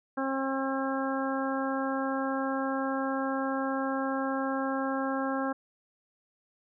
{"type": "harmonic tone", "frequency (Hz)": 268.5, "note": "C4", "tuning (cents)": 45, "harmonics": [1, 2, 3, 4, 5, 6], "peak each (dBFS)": [-31, -34, -36, -37, -38, -39], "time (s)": [0.17, 5.53], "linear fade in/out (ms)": 10, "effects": []}